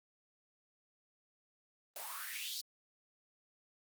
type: noise with high-pass filter sweep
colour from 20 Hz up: white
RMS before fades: -43 dBFS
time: 1.96-2.61 s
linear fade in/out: 2 ms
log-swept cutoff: 620 to 4800 Hz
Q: 4.6
effects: Opus 32 kbps